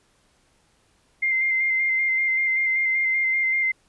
sine tone with vibrato, 2093 Hz, C7, in tune, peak -19 dBFS, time 1.22-3.72 s, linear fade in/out 10 ms, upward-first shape square, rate 5.2 Hz, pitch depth 17 cents each way, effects pink hiss -63 dBFS RMS until 3.88 s + resampled to 24000 Hz

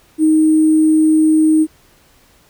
sine tone with sample-and-hold, 312.6 Hz, D#4, 8 cents sharp, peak -8 dBFS, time 0.18-1.67 s, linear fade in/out 50 ms, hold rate 8820 Hz, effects pink hiss -51 dBFS RMS until 2.49 s

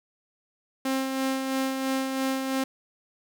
sawtooth tone with tremolo, 265.7 Hz, C4, 27 cents sharp, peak -20 dBFS, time 0.85-2.64 s, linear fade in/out 5 ms, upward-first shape sine, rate 3 Hz, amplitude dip 40%, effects 10-bit

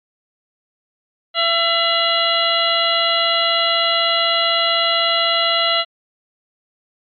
harmonic tone with a mistuned harmonic, 672 Hz, E5, 33 cents sharp, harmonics 1 / 2 / 3 / 4 / 5 / 6, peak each -21 / -21 / -23 / -20 / -22 / -21 dBFS, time 1.34-5.85 s, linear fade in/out 50 ms, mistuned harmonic 4, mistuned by +110 cents, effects MP3 64 kbps

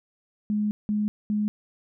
sine tone bursts at uneven times, 209.9 Hz, G#3, 19 cents sharp, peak -22 dBFS, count 3, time 0.5-0.71 / 0.89-1.08 / 1.3-1.48 s, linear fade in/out 0 ms, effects none

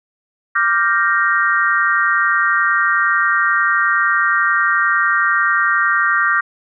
sine chord, G minor seventh, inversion second, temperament equal, 1174.7 / 1396.9 / 1568 / 1864.7 Hz, D6 / F6 / G6 / Bb6, 0 / 0 / 0 / 0 cents, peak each -18 dBFS, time 0.55-6.41 s, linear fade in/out 10 ms, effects none

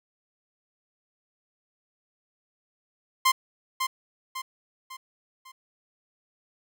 sawtooth tone with echo, 1046.5 Hz, C6, in tune, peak -14 dBFS, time 3.25-3.32 s, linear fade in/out 10 ms, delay 550 ms, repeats 4, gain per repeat -7 dB, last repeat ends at 5.52 s, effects none

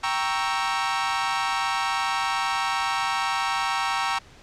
sawtooth chord, G diminished seventh, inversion none, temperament equal, 784 / 932.3 / 1108.7 / 1318.5 Hz, G5 / Bb5 / Db6 / Fb6, 0 / 0 / 0 / 0 cents, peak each -25 / -24 / -25 / -26 dBFS, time 0.03-4.19 s, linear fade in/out 10 ms, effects pink hiss -50 dBFS RMS until 4.42 s + low-pass 6000 Hz 12 dB/octave

